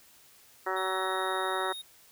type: harmonic tone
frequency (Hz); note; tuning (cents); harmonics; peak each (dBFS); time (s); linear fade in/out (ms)
188.2; F#3; +30; 2 / 3 / 4 / 5 / 6 / 7 / 8 / 9 / 10; -35 / -38 / -37 / -36 / -39 / -35 / -41 / -43 / -39; 0.66-1.73; 10
type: tone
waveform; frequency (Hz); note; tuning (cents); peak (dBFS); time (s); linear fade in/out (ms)
square; 3729; A#7; 0; -39; 0.76-1.82; 10
effects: white hiss -58 dBFS RMS until 2.11 s